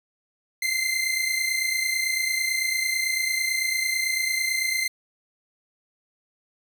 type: tone pair together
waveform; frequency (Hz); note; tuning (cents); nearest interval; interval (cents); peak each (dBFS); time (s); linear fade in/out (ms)
sawtooth; 2063 / 2092; C7 / C7; -25 / -1; unison; 24; -23 / -22; 0.62-4.88; 5
effects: none